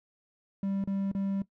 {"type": "tone with dropouts", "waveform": "triangle", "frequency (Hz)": 196, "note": "G3", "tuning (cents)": 0, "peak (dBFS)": -26, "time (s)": [0.63, 1.42], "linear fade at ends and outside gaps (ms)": 2, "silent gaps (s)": [[0.84, 0.874], [1.116, 1.149]], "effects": ["noise-tail reverb RT60 0.1 s tail -17 dB re dry"]}